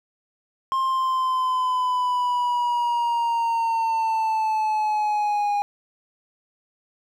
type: linear sweep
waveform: triangle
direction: down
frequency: 1062 to 816 Hz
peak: -18 dBFS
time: 0.72-5.62 s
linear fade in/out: 0 ms
effects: none